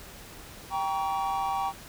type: chord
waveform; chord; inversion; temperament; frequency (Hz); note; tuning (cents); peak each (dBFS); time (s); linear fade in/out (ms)
triangle; G diminished; none; just; 784 / 940.8 / 1128.9; G5 / Bb5 / Db6; 0 / +16 / +31; -27 / -31 / -31; 0.7-1.73; 50
effects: pink hiss -46 dBFS RMS until 1.88 s